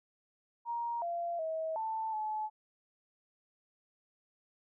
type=tone with pitch steps; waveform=sine; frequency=940 / 687 / 641 / 885 / 860 Hz; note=A#5 / F5 / E5 / A5 / A5; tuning=+14 / -29 / -49 / +10 / -40 cents; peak=-33 dBFS; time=0.65-2.5 s; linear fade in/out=50 ms; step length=370 ms; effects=none